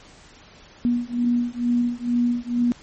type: beating tone pair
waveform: sine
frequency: 239.9 / 242.1 Hz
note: A#3 / B3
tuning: +50 / -34 cents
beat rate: 2.2 Hz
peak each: -22 dBFS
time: 0.85-2.72 s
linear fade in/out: 0 ms
effects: pink hiss -48 dBFS RMS until 2.82 s + MP3 32 kbps